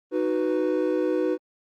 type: chord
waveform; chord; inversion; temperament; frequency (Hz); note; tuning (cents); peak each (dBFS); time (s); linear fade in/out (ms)
triangle; B major; first; equal; 311.1 / 370 / 493.9; D#4 / F#4 / B4; 0 / 0 / 0; -24; 0.11-1.38; 50
effects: Opus 24 kbps